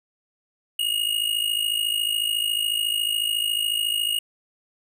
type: tone with amplitude modulation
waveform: square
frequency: 2867 Hz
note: F7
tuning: 45 cents sharp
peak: -19 dBFS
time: 0.79-4.19 s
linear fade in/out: 5 ms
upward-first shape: sine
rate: 54 Hz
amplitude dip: 75%
effects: none